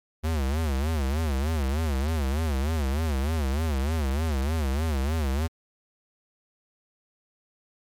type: tone with vibrato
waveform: square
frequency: 73.42 Hz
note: D2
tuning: in tune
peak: -24 dBFS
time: 0.23-5.48 s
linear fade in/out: 20 ms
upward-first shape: sine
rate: 3.3 Hz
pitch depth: 190 cents each way
effects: MP3 96 kbps